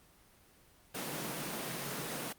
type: high-pass noise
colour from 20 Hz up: pink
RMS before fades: -39 dBFS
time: 0.94-2.33 s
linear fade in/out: 10 ms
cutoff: 130 Hz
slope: 96 dB/octave
effects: pink hiss -63 dBFS RMS until 2.38 s + Opus 24 kbps